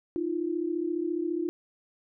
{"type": "tone pair together", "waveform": "sine", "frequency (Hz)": [311.8, 346.4], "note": ["D#4", "F4"], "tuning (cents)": [4, -14], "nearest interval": "major second", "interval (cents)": 182, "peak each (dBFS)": [-31, -29], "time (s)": [0.16, 1.49], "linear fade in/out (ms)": 0, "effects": []}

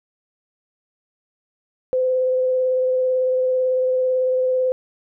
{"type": "tone with vibrato", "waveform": "sine", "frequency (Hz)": 512, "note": "C5", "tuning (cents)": -38, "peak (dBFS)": -16, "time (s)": [1.93, 4.72], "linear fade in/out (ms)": 0, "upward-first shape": "sine", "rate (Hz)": 18, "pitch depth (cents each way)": 13, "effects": []}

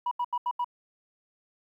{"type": "tone bursts", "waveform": "sine", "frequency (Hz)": 973, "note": "B5", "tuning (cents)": -26, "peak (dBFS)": -24, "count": 5, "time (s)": [0.06, 0.645], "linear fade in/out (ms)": 5, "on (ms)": 53, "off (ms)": 80, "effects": ["tanh soft clip ceiling -23 dBFS", "11-bit"]}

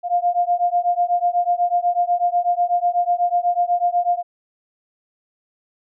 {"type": "beating tone pair", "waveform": "sine", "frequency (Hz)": [700, 708.1], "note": ["F5", "F5"], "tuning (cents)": [4, 24], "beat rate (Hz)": 8.1, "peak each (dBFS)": -19, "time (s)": [0.03, 4.23], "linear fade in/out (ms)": 50, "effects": []}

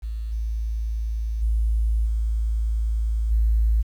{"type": "tone with level steps", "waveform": "sine", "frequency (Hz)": 55, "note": "A1", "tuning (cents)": 0, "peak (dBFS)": [-26, -23, -18, -20, -16], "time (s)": [0.02, 3.83], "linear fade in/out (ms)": 20, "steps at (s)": [0.31, 1.41, 2.05, 3.3], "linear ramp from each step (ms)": 20, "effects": ["9-bit"]}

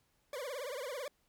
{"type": "tone with vibrato", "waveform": "40% pulse", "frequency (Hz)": 536, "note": "C5", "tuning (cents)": 42, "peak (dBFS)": -38, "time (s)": [0.33, 1.08], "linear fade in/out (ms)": 2, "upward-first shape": "triangle", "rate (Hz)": 18, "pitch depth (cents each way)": 230, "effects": ["pink hiss -75 dBFS RMS until 1.28 s"]}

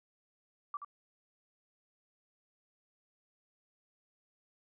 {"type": "tone with echo", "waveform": "sine", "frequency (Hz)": 1162, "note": "D6", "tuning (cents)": -19, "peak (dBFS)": -35, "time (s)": [0.74, 0.77], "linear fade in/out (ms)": 2, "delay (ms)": 77, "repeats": 1, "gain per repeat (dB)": -7, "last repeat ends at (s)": 0.847, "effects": []}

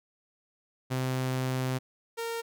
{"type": "tone pair in turn", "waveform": "sawtooth", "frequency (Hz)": [129.4, 461.1], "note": ["C3", "A#4"], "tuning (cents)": [-19, -19], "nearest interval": "octave + minor seventh", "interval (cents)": 2200, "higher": "second", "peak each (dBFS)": [-24, -28], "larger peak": "first", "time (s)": [[0.9, 1.79], [2.17, 2.42]], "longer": "first", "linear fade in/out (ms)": 20, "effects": []}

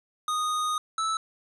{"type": "tone pair in turn", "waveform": "square", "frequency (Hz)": [1239, 1311.3], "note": ["D#6", "E6"], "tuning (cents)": [-8, -9], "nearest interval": "minor second", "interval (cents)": 99, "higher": "second", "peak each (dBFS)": -26, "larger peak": "neither", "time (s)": [[0.28, 0.78], [0.98, 1.17]], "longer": "first", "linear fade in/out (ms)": 2, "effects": ["resampled to 24000 Hz", "11-bit"]}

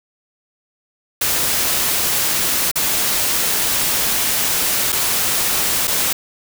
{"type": "noise with dropouts", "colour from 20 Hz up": "white", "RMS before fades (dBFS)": -18, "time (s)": [1.21, 6.13], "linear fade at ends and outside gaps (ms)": 5, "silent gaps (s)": [[2.715, 2.756], [4.922, 4.926], [5.873, 5.877]], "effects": []}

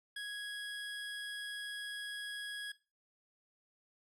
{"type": "tone", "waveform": "25% pulse", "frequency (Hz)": 1661.2, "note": "G#6", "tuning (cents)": 0, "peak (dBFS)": -36, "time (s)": [0.16, 2.72], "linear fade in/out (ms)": 5, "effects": ["noise-tail reverb RT60 0.3 s tail -18 dB re dry", "low-pass 10000 Hz 12 dB/octave"]}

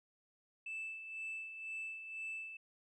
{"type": "tone with tremolo", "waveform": "sine", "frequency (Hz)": 2637, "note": "E7", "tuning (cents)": 0, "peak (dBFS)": -38, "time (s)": [0.66, 2.57], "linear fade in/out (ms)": 5, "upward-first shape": "sine", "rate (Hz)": 2, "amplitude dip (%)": 60, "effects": ["tanh soft clip ceiling -38 dBFS"]}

